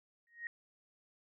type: tone with exponential growth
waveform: sine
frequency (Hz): 1873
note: A#6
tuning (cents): +8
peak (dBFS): -35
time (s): 0.27-0.47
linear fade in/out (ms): 1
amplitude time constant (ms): 43
effects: none